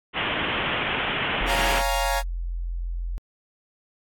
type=low-pass noise; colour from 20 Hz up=white; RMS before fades=-26 dBFS; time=0.13-1.83 s; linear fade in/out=50 ms; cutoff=3300 Hz; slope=96 dB/octave
type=tone; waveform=sine; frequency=43 Hz; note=F1; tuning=26 cents flat; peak=-26 dBFS; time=1.41-3.18 s; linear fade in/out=0 ms
type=chord; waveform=sawtooth; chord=Bb minor seventh; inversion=first; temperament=equal; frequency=554.4 / 698.5 / 830.6 / 932.3 Hz; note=Db5 / F5 / Ab5 / Bb5; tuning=0 / 0 / 0 / 0 cents; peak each=-25 / -24 / -25 / -24 dBFS; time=1.46-2.23 s; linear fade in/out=50 ms
effects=AAC 64 kbps